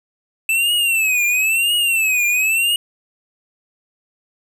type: tone with vibrato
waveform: square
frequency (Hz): 2637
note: E7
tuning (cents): 0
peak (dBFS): -15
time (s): 0.49-2.76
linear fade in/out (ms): 2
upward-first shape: triangle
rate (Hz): 0.99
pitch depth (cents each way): 170
effects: none